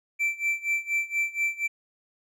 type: tone with tremolo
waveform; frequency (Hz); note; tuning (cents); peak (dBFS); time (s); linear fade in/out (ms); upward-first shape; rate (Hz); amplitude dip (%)
triangle; 2337; D7; -9; -20; 0.19-1.68; 20; sine; 4.2; 90
effects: none